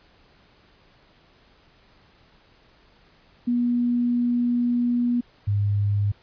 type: tone pair in turn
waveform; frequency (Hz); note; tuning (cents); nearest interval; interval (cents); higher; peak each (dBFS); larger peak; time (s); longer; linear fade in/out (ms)
sine; 241.6 / 101.85; B3 / G#2; -38 / -33; octave + minor third; 1495; first; -19; neither; 3.47-5.21 / 5.47-6.12; first; 10
effects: pink hiss -57 dBFS RMS until 6.22 s + resampled to 11025 Hz

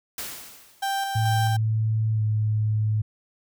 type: noise with exponential decay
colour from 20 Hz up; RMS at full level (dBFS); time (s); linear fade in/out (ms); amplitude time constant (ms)
white; -31; 0.18-1.1; 2; 200
type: tone with tremolo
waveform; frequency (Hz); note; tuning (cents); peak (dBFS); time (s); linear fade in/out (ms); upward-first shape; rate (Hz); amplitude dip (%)
35% pulse; 786; G5; +4; -22; 0.82-1.57; 10; square; 2.3; 30
type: tone with pitch glide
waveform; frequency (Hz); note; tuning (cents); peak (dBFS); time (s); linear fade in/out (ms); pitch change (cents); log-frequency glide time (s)
sine; 110 to 107.67; A2 to A2; 0 to -37; -20; 1.15-3.02; 10; -37; 2.13-2.22
effects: none

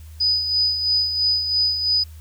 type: tone with tremolo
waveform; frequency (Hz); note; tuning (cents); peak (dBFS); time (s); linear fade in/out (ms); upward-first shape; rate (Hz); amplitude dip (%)
sine; 4978; D#8; 0; -15; 0.2-2.04; 10; sine; 3; 55
effects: added 78 Hz sine -37 dBFS peak until 2.2 s + white hiss -53 dBFS RMS until 2.2 s

